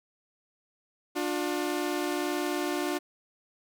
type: tone pair together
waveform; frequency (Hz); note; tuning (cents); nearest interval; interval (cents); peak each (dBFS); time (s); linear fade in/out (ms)
sawtooth; 296.2 / 357.8; D4 / F4; +15 / +42; minor third; 327; -27; 1.15-2.99; 20
effects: none